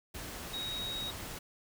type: tone in noise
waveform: sine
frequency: 3791 Hz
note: A#7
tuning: 28 cents sharp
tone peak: -36 dBFS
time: 0.53-1.11 s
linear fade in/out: 10 ms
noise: pink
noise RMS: -43 dBFS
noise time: 0.14-1.39 s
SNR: +4 dB
effects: none